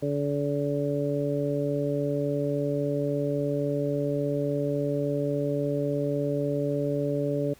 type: harmonic tone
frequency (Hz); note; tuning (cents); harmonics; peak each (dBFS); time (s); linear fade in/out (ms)
143.6; D3; -39; 1 / 2 / 3 / 4; -30 / -30 / -30 / -30; 0.02-7.54; 10
effects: pink hiss -56 dBFS RMS until 7.59 s